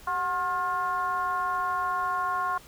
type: tone with frequency modulation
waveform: sine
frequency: 1073 Hz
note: C6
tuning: 43 cents sharp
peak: -25 dBFS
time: 0.07-2.58 s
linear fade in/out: 5 ms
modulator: 340 Hz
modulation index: 0.89
effects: pink hiss -51 dBFS RMS until 2.67 s